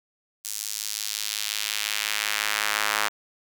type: tone with high-pass filter sweep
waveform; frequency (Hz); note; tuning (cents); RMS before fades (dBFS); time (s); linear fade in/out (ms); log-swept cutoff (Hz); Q
square; 52.8; G#1; +29; -28; 0.44-3.09; 20; 6800 to 1200; 1.1
effects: none